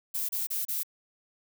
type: noise bursts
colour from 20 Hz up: violet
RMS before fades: -31 dBFS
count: 4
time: 0.14-0.833 s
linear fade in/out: 10 ms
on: 150 ms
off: 31 ms
effects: none